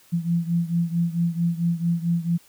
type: beating tone pair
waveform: sine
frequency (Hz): 168.6 / 173.1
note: E3 / F3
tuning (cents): +39 / -15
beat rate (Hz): 4.5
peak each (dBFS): -22 / -25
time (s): 0.12-2.38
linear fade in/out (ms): 20
effects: white hiss -55 dBFS RMS until 2.48 s